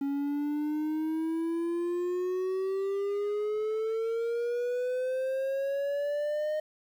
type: exponential sweep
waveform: triangle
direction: up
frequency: 277.2 to 617 Hz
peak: -26 dBFS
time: 0.01-6.6 s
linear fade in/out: 5 ms
effects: 10-bit

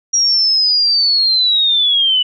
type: linear sweep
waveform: sine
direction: down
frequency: 5700 to 2948 Hz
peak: -10 dBFS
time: 0.13-2.23 s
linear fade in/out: 10 ms
effects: none

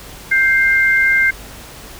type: tone pair together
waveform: sine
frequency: 1574.4 / 2103 Hz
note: G6 / C7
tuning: +7 / +8 cents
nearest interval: perfect fourth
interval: 501 cents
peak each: -13 dBFS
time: 0.31-1.31 s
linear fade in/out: 10 ms
effects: added 50 Hz sine -41 dBFS peak until 1.99 s + pink hiss -36 dBFS RMS until 1.99 s

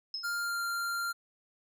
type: tone with exponential decay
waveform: sine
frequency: 5170 Hz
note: E8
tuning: 34 cents flat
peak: -32 dBFS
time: 0.14-0.5 s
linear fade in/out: 2 ms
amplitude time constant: 77 ms
type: tone with pitch glide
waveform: square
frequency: 1400 to 1388.7 Hz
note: F6 to F6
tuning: +4 to -10 cents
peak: -32 dBFS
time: 0.23-1.13 s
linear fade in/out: 20 ms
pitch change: -14 cents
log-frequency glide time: 0.41-0.63 s
effects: none

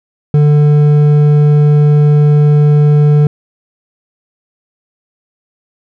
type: tone with hard clipping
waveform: triangle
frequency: 147.9 Hz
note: D3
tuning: 13 cents sharp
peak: -6 dBFS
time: 0.34-3.27 s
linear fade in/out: 2 ms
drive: 10 dB
effects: none

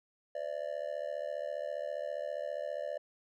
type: tone with amplitude modulation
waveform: triangle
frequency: 588 Hz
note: D5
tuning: 2 cents sharp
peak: -29 dBFS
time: 0.35-2.98 s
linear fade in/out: 5 ms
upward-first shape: sine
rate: 74.9 Hz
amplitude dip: 100%
effects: none

